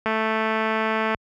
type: click train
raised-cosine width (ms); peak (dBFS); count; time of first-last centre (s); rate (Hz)
0.5; -9; 240; 0.06-1.146; 220
effects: high-pass 60 Hz 12 dB/octave